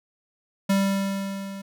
square tone with level ramp, 196 Hz, G3, in tune, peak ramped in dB -18 to -35 dBFS, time 0.69-1.62 s, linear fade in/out 10 ms, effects none

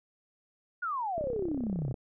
sine exponential sweep, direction down, 1484 to 119.9 Hz, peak -30 dBFS, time 0.82-1.93 s, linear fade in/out 10 ms
click train, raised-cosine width 2 ms, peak -26 dBFS, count 26, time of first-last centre 1.18-1.942 s, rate 32.8 Hz
effects none

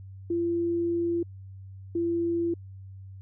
sine tone pair in turn, 341.1 / 339.3 Hz, F4 / F4, -41 / -50 cents, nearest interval unison, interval 9 cents, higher first, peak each -24 dBFS, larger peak neither, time 0.3-1.23 / 1.95-2.54 s, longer first, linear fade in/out 5 ms, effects added 96 Hz sine -41 dBFS peak until 3.21 s

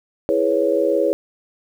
sine chord, C# minor seventh, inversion first, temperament equal, 329.6 / 415.3 / 493.9 / 554.4 Hz, E4 / G#4 / B4 / C#5, 0 / 0 / 0 / 0 cents, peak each -22 / -21 / -21 / -19 dBFS, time 0.29-1.13 s, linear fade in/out 0 ms, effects 8-bit

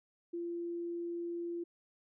sine tone, 343 Hz, F4, 31 cents flat, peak -36 dBFS, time 0.33-1.64 s, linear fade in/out 10 ms, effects none

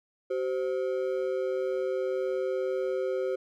triangle ring-modulated tone, 450.9 Hz, A4, 42 cents sharp, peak -22 dBFS, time 0.3-3.36 s, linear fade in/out 10 ms, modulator 70.2 Hz, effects none

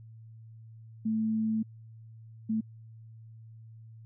sine tone bursts at uneven times, 220 Hz, A3, in tune, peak -26 dBFS, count 2, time 1.05-1.63 / 2.49-2.61 s, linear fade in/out 10 ms, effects added 112 Hz sine -47 dBFS peak until 4.05 s

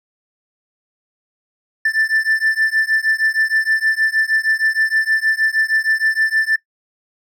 triangle beating tone pair, 1765 / 1771.4 Hz, A6 / A6, +5 / +11 cents, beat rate 6.4 Hz, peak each -16 dBFS, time 1.85-6.56 s, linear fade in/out 5 ms, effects noise-tail reverb RT60 0.1 s tail -19 dB re dry

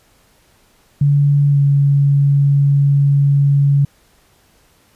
sine tone with pitch glide, 143 to 141.03 Hz, D3 to C#3, -46 to +30 cents, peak -9 dBFS, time 1.01-3.85 s, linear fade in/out 5 ms, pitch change -24 cents, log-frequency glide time 1.5-1.58 s, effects pink hiss -54 dBFS RMS until 4.95 s + resampled to 32000 Hz

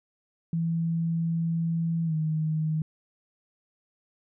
sine tone with pitch glide, 165.7 to 156.49 Hz, E3 to D#3, +9 to +10 cents, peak -24 dBFS, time 0.53-2.82 s, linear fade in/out 2 ms, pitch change -99 cents, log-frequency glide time 2.05-2.14 s, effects none

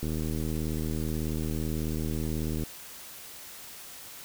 click train, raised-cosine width 3 ms, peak -20 dBFS, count 205, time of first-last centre 0.03-2.635 s, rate 78.3 Hz, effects white hiss -45 dBFS RMS until 4.24 s

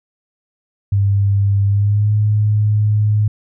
sine tone with pitch glide, 99.8 to 105.67 Hz, G2 to G#2, +32 to +30 cents, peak -11 dBFS, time 0.92-3.28 s, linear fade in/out 5 ms, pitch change +98 cents, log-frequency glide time 1.66-2.12 s, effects none

